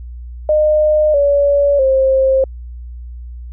sine tone with pitch steps, 610 / 569.2 / 531 Hz, D#5 / C#5 / C5, -34 / +46 / +25 cents, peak -9 dBFS, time 0.49-2.44 s, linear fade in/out 2 ms, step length 650 ms, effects added 60 Hz sine -27 dBFS peak until 3.52 s

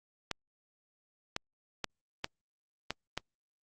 clicks, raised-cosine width 0.2 ms, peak -15 dBFS, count 6, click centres 0.313 / 1.364 / 1.843 / 2.244 / 2.906 / 3.176 s, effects Opus 48 kbps

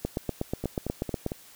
two click trains, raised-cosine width 2 ms, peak -14 / -18 dBFS, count 11 / 4, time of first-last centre 0.05-1.264 / 0.64-1.319 s, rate 8.24 / 4.42 Hz, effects white hiss -52 dBFS RMS until 1.55 s

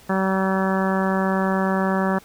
harmonic tone, 190.9 Hz, G3, 46 cents flat, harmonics 1 / 2 / 3 / 4 / 5 / 6 / 7 / 8 / 9, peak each -21 / -27 / -27 / -29 / -29 / -31 / -32 / -34 / -31 dBFS, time 0.09-2.19 s, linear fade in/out 10 ms, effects pink hiss -49 dBFS RMS until 2.24 s

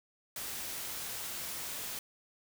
white noise, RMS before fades -40 dBFS, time 0.36-1.99 s, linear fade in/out 2 ms, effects none

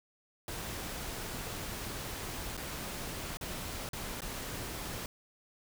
pink noise with dropouts, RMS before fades -40 dBFS, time 0.48-5.06 s, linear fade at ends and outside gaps 1 ms, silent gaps 2.568-2.576 / 3.371-3.411 / 3.89-3.932 / 4.206-4.219 s, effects none

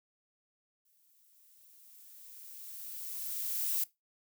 violet noise with exponential growth, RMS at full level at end -31 dBFS, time 0.85-3.84 s, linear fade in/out 5 ms, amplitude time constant 650 ms, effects noise-tail reverb RT60 0.2 s tail -20 dB re dry

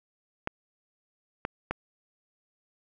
clicks, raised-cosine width 0.5 ms, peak -14 dBFS, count 3, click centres 0.474 / 1.451 / 1.71 s, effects none

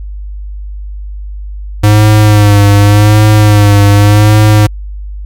square tone with vibrato, 104.1 Hz, G#2, 5 cents sharp, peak -3 dBFS, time 1.83-4.67 s, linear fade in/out 10 ms, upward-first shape sine, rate 0.87 Hz, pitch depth 46 cents each way, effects added 50 Hz sine -19 dBFS peak until 5.25 s

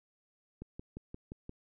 click train, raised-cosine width 3 ms, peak -30 dBFS, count 6, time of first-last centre 0.62-1.494 s, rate 5.72 Hz, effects none

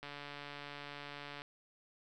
click train, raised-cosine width 0.3 ms, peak -30 dBFS, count 201, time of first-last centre 0.03-1.419 s, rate 144 Hz, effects none

